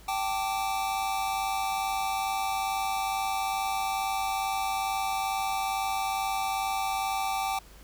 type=chord; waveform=square; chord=G suspended second; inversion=none; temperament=equal with one note detuned; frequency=777.7 / 880 / 1174.7 Hz; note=G5 / A5 / D6; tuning=-14 / 0 / 0 cents; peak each=-30 / -35 / -36 dBFS; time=0.08-7.59 s; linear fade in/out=5 ms; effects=added 50 Hz sine -51 dBFS peak until 7.83 s + pink hiss -54 dBFS RMS until 7.83 s